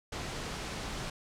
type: noise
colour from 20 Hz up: pink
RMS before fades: -38 dBFS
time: 0.12-1.1 s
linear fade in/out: 5 ms
effects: low-pass 7000 Hz 12 dB/octave